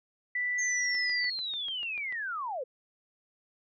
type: tone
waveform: sine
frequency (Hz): 1975.5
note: B6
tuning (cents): 0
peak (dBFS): -28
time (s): 0.35-1.3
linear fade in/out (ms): 5
type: linear sweep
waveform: sine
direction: down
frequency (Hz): 6450 to 467.2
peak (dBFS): -32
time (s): 0.58-2.64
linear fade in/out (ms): 10
type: click train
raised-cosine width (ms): 0.3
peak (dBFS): -32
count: 9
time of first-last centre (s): 0.95-2.125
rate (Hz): 6.81
effects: none